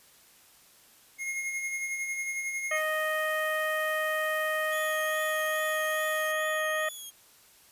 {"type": "tone with tremolo", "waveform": "square", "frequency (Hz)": 2150, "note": "C7", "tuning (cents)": 47, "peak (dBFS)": -30, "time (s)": [1.18, 2.82], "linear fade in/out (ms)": 50, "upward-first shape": "sine", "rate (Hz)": 11, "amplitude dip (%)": 40}
{"type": "harmonic tone", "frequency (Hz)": 622.3, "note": "D#5", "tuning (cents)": 0, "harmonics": [1, 2, 3, 4, 5], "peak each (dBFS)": [-31, -34, -30, -42, -43], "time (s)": [2.71, 6.89], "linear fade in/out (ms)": 5}
{"type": "noise", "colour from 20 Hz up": "violet", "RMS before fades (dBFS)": -41, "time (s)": [2.75, 6.33], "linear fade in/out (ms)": 20}
{"type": "tone with vibrato", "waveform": "10% pulse", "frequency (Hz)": 3335, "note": "G#7", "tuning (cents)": 7, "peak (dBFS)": -33, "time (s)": [4.71, 7.11], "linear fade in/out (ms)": 20, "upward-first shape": "triangle", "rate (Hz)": 2.4, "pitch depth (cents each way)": 54}
{"effects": ["white hiss -58 dBFS RMS until 7.71 s", "resampled to 32000 Hz"]}